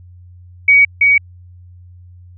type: tone with echo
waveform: sine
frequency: 2256 Hz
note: C#7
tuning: 30 cents sharp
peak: -5 dBFS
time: 0.68-0.85 s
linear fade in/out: 5 ms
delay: 330 ms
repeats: 1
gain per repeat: -2 dB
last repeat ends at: 1.18 s
effects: added 89 Hz sine -37 dBFS peak until 2.37 s